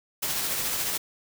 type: noise with tremolo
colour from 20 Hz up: white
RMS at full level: -27 dBFS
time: 0.22-0.98 s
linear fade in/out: 10 ms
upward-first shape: triangle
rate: 14 Hz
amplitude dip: 35%
effects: none

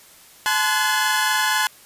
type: tone cluster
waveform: sawtooth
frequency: 862 / 1032 / 1474 / 1700 Hz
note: A5 / C6 / F#6 / G#6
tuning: -36 / -24 / -7 / +40 cents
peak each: -20 dBFS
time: 0.46-1.67 s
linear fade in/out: 0 ms
effects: white hiss -48 dBFS RMS until 1.85 s + resampled to 32000 Hz

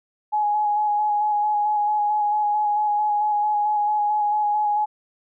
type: tone with vibrato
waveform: sine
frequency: 838 Hz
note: G#5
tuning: 15 cents sharp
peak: -18 dBFS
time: 0.32-4.86 s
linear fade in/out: 20 ms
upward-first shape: square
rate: 4.5 Hz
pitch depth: 16 cents each way
effects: none

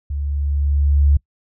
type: tone with level ramp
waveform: sine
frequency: 71.5 Hz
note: D2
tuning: 46 cents flat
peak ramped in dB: -21 to -9 dBFS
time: 0.1-1.17 s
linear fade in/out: 5 ms
effects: noise-tail reverb RT60 0.1 s tail -25 dB re dry

